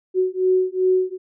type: beating tone pair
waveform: sine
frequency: 370 / 372.6 Hz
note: F#4 / F#4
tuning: 0 / +12 cents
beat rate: 2.6 Hz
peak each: -19 dBFS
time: 0.14-1.18 s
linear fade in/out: 50 ms
effects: none